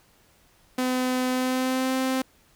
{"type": "tone with pitch glide", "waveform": "sawtooth", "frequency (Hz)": [254.2, 261.2], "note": ["C4", "C4"], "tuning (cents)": [-50, -3], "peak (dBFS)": -19, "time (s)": [0.78, 2.22], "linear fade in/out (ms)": 5, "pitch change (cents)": 47, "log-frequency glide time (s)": [1.29, 1.95], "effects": ["pink hiss -60 dBFS RMS until 2.55 s"]}